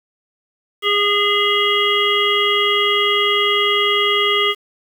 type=harmonic tone; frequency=410 Hz; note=G#4; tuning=22 cents flat; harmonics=1 / 3 / 5 / 7 / 8; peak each=-20 / -20 / -20 / -20 / -20 dBFS; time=0.82-4.55 s; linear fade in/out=50 ms; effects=7-bit